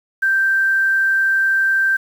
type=tone with quantisation; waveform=sine; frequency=1568 Hz; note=G6; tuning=in tune; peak=-13 dBFS; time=0.22-1.97 s; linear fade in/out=10 ms; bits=7; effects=none